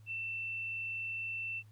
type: tone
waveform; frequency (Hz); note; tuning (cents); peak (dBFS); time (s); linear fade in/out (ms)
sine; 2679; E7; +27; -36; 0.06-1.63; 50
effects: added 106 Hz sine -54 dBFS peak until 1.71 s + pink hiss -71 dBFS RMS until 1.71 s